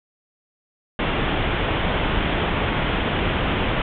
pink low-pass noise, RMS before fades -22 dBFS, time 0.99-3.82 s, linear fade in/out 2 ms, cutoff 3500 Hz, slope 96 dB/octave, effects none

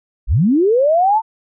sine linear sweep, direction up, 32.7 to 913 Hz, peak -10 dBFS, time 0.27-1.22 s, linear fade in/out 50 ms, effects none

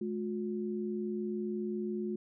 sine tone pair together, 213.5 / 359.1 Hz, G#3 / F4, +48 / +48 cents, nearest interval major sixth, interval 900 cents, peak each -35 / -36 dBFS, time 0.01-2.16 s, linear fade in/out 5 ms, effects none

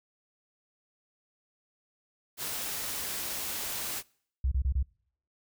white noise, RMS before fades -35 dBFS, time 2.37-4.03 s, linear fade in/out 50 ms
sine tone bursts, 65.5 Hz, C2, 2 cents sharp, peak -24 dBFS, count 4, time 4.44-4.828 s, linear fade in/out 5 ms, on 76 ms, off 28 ms
effects noise-tail reverb RT60 0.6 s tail -25 dB re dry

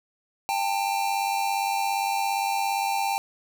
square tone pair together, 795 / 892.4 Hz, G5 / A5, +24 / +24 cents, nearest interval major second, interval 200 cents, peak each -26 / -29 dBFS, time 0.49-3.18 s, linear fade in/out 0 ms, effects none

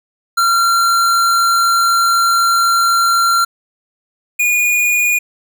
square tone pair in turn, 1372 / 2445 Hz, F6 / D#7, -31 / -31 cents, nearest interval minor seventh, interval 1000 cents, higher second, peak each -11 / -12 dBFS, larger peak first, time 0.37-3.45 / 4.39-5.19 s, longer first, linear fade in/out 10 ms, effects none

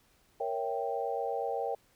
sine chord, A# diminished seventh, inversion none, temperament equal, 466.2 / 554.4 / 659.3 / 784 Hz, A#4 / C#5 / E5 / G5, 0 / 0 / 0 / 0 cents, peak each -35 / -37 / -39 / -35 dBFS, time 0.4-1.75 s, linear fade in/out 5 ms, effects pink hiss -67 dBFS RMS until 1.95 s

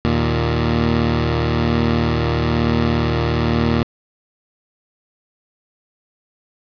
15% pulse tone pair together, 77.5 / 116.79 Hz, D#2 / A#2, -6 / +4 cents, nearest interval perfect fifth, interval 710 cents, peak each -12 dBFS, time 0.05-3.83 s, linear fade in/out 0 ms, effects resampled to 11025 Hz + 7-bit

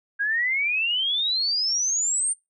sine exponential sweep, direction up, 1608 to 9010 Hz, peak -21 dBFS, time 0.19-2.34 s, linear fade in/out 20 ms, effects noise-tail reverb RT60 0.2 s tail -23 dB re dry

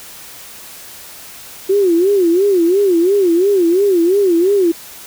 sine tone with vibrato, 368.7 Hz, F#4, 6 cents flat, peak -9 dBFS, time 1.69-4.72 s, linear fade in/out 10 ms, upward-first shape sine, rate 2.9 Hz, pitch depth 180 cents each way, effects white hiss -35 dBFS RMS until 5.06 s

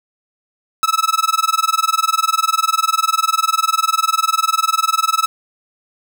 45% pulse tone with tremolo, 1300 Hz, E6, 24 cents flat, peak -10 dBFS, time 0.83-5.26 s, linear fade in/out 0 ms, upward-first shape sine, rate 20 Hz, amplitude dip 100%, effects none

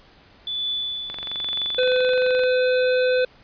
sine tone with tremolo, 3473 Hz, A7, 23 cents flat, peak -22 dBFS, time 0.47-2.13 s, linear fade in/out 2 ms, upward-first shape triangle, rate 1.1 Hz, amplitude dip 70%
click train, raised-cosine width 0.3 ms, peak -18 dBFS, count 32, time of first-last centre 1.1-2.436 s, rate 23.2 Hz
harmonic tone, 506 Hz, B4, 42 cents sharp, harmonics 1 / 3 / 5 / 7 / 8, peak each -17 / -27 / -31 / -34 / -35 dBFS, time 1.78-3.25 s, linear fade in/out 5 ms
effects pink hiss -52 dBFS RMS until 3.43 s + resampled to 11025 Hz

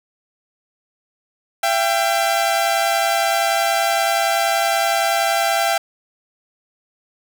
sawtooth tone pair together, 676 / 786.6 Hz, E5 / G5, +43 / +6 cents, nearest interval minor third, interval 263 cents, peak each -15 dBFS, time 1.63-5.78 s, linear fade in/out 5 ms, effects none

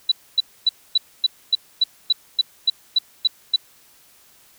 sine tone bursts, 3951 Hz, B7, in tune, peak -12 dBFS, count 13, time 0.09-3.561 s, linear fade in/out 5 ms, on 27 ms, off 260 ms, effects white hiss -53 dBFS RMS until 4.58 s

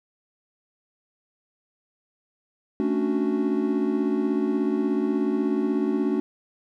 triangle chord, D major seventh, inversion second, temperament equal, 220 / 277.2 / 293.7 / 370 Hz, A3 / C#4 / D4 / F#4, 0 / 0 / 0 / 0 cents, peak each -25 dBFS, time 2.8-6.2 s, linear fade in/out 0 ms, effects none

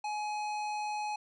sine tone with tanh clipping, 842 Hz, G#5, 24 cents sharp, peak -35 dBFS, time 0.04-1.16 s, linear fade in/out 5 ms, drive 17 dB, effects resampled to 22050 Hz

